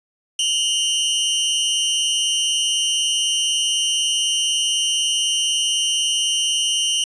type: tone pair together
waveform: sawtooth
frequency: 2854 / 3072 Hz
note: F7 / G7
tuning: +37 / -36 cents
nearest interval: minor second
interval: 127 cents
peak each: -17 dBFS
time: 0.39-7.04 s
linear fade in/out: 2 ms
effects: resampled to 22050 Hz